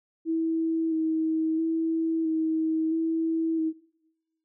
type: tone with vibrato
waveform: sine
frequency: 322.2 Hz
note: E4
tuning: 39 cents flat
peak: -23 dBFS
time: 0.25-3.73 s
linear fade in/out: 50 ms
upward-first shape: square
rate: 0.75 Hz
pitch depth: 17 cents each way
effects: noise-tail reverb RT60 1.0 s tail -21 dB re dry